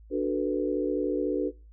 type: chord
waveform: sine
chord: B minor seventh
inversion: first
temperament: equal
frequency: 293.7 / 370 / 440 / 493.9 Hz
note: D4 / F#4 / A4 / B4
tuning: 0 / 0 / 0 / 0 cents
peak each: -29 / -30 / -31 / -31 dBFS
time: 0.1-1.52 s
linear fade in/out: 50 ms
effects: noise-tail reverb RT60 0.3 s tail -22 dB re dry + added 54 Hz sine -48 dBFS peak until 1.72 s